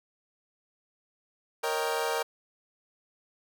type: chord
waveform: 25% pulse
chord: Eb dominant seventh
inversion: second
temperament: equal with one note detuned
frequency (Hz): 466.2 / 551.2 / 622.3 / 784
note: Bb4 / Db5 / Eb5 / G5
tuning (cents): 0 / -10 / 0 / 0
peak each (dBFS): -27 / -32 / -31 / -31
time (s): 1.63-2.23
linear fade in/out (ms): 10
effects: none